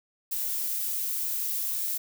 violet noise, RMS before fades -30 dBFS, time 0.31-1.98 s, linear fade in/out 10 ms, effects none

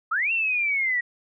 sine linear two-way sweep, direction up then down, 1210 to 2748 to 1906 Hz, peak -21 dBFS, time 0.11-1.01 s, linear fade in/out 10 ms, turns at 0.32 s, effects none

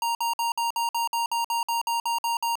square tone bursts, 932.3 Hz, A#5, in tune, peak -24 dBFS, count 14, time 0.02-2.555 s, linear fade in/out 2 ms, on 130 ms, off 55 ms, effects none

